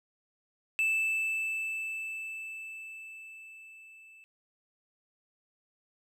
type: tone with level ramp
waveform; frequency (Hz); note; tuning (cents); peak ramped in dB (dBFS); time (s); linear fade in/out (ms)
triangle; 2637; E7; 0; -23 to -51; 0.79-4.24; 0
effects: none